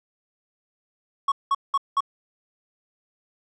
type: tone bursts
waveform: triangle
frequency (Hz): 1108.7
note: C#6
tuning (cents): 0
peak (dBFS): -16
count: 4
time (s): 1.28-2.006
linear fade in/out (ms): 5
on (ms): 39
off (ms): 190
effects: resampled to 22050 Hz